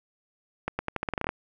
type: accelerating click train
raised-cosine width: 0.5 ms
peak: -13 dBFS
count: 12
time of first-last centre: 0.68-1.291 s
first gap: 110 ms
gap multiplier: 0.85
effects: none